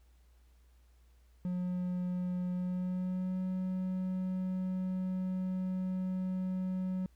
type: tone with pitch glide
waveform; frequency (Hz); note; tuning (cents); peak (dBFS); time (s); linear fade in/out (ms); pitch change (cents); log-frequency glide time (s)
triangle; 180.2 to 185.59; F#3 to F#3; -45 to +6; -30; 1.45-7.06; 0; +51; 2.52-3.4
effects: added 60 Hz sine -60 dBFS peak until 7.15 s + pink hiss -74 dBFS RMS until 7.15 s